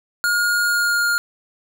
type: tone with pitch glide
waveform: square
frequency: 1427 to 1414.7 Hz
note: F6 to F6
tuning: +37 to +22 cents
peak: -17 dBFS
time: 0.24-1.18 s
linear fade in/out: 0 ms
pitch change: -15 cents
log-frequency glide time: 0.63-1.07 s
effects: none